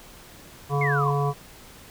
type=harmonic tone; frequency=142.3 Hz; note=C#3; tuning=46 cents sharp; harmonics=1 / 3 / 5 / 7 / 8; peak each=-23 / -28 / -30 / -31 / -32 dBFS; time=0.69-1.34 s; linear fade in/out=50 ms
type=exponential sweep; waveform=sine; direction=down; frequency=2217 to 970 Hz; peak=-24 dBFS; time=0.81-1.11 s; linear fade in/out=5 ms
effects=pink hiss -47 dBFS RMS until 1.9 s